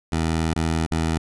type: tone with dropouts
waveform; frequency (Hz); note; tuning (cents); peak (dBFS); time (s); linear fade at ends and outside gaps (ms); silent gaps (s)
15% pulse; 81; E2; -30; -14; 0.12-1.18; 5; 0.536-0.561 / 0.864-0.912
effects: resampled to 24000 Hz